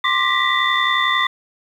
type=tone cluster; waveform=sine; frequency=1056 / 1180 / 1926 / 1997 / 3549 Hz; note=C6 / D6 / B6 / B6 / A7; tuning=+16 / +8 / -44 / +19 / +14 cents; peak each=-21 dBFS; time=0.04-1.27 s; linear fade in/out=5 ms; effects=tanh soft clip ceiling -5 dBFS + 8-bit